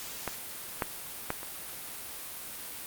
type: clicks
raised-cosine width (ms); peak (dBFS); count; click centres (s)
0.5; -16 / -12 / -14 / -25; 4; 0.277 / 0.822 / 1.304 / 1.431
effects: white hiss -41 dBFS RMS until 2.86 s + Opus 48 kbps